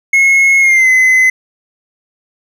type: tone with pitch glide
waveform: triangle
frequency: 2172 to 2038 Hz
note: C#7 to C7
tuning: -36 to -46 cents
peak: -4 dBFS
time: 0.13-1.3 s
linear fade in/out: 5 ms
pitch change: -110 cents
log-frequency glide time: 0.6-0.89 s
effects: none